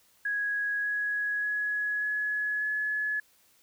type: tone with pitch steps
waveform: sine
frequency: 1661.2 / 1671.8 / 1682.4 / 1693.2 / 1704 Hz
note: G#6 / G#6 / G#6 / G#6 / G#6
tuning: 0 / +11 / +22 / +33 / +44 cents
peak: -27 dBFS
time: 0.25-3.2 s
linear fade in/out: 5 ms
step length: 590 ms
effects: white hiss -64 dBFS RMS until 3.62 s